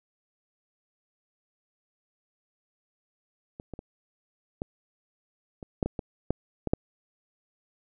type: clicks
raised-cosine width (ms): 2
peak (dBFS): -26 / -24 / -26 / -18 / -26 / -11 / -15 / -18 / -11 / -15 / -8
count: 11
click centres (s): 3.599 / 3.737 / 3.791 / 4.619 / 5.628 / 5.828 / 5.86 / 5.992 / 6.306 / 6.673 / 6.735
effects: none